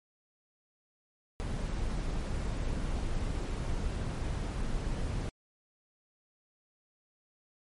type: noise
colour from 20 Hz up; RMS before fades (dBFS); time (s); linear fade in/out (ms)
brown; -33; 1.4-5.29; 0
effects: MP3 48 kbps